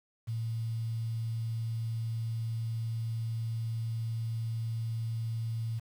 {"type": "tone with quantisation", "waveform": "sine", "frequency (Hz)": 113.6, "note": "A#2", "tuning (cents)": -44, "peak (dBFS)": -31, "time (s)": [0.27, 5.8], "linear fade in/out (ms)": 20, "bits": 9, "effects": []}